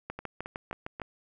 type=two click trains; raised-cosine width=0.5 ms; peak=-20 / -23 dBFS; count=7 / 4; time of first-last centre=0.1-1.017 / 0.19-0.999 s; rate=6.54 / 3.71 Hz; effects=none